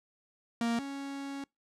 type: tone pair in turn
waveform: 45% pulse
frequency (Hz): 233.1 / 277.2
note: A#3 / C#4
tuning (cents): 0 / 0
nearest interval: minor third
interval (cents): 300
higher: second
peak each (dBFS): -28 / -37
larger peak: first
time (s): 0.61-0.79 / 0.79-1.44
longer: second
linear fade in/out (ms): 2
effects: noise-tail reverb RT60 0.2 s tail -26 dB re dry + low-pass 8000 Hz 12 dB/octave